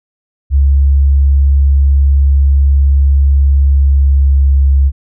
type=tone with pitch glide; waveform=sine; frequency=69.3 to 68.54 Hz; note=C#2 to C#2; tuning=0 to -19 cents; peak=-5 dBFS; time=0.5-4.92 s; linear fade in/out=50 ms; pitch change=-19 cents; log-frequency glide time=3.61-4.63 s; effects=none